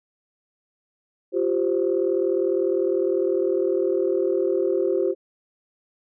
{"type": "chord", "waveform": "sine", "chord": "F suspended second", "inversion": "none", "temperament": "equal with one note detuned", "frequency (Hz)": [349.2, 389.1, 523.3], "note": ["F4", "G4", "C5"], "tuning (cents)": [0, -13, 0], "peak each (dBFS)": [-23, -22, -25], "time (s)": [1.32, 5.15], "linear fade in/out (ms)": 50, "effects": ["tanh soft clip ceiling -10 dBFS"]}